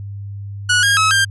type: tone with pitch steps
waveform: sawtooth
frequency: 1465 / 1626 / 1287 / 1590 Hz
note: F#6 / G#6 / E6 / G6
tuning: -18 / -37 / -42 / +24 cents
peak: -8 dBFS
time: 0.69-1.25 s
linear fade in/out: 10 ms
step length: 140 ms
effects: added 100 Hz sine -26 dBFS peak until 1.3 s + resampled to 24000 Hz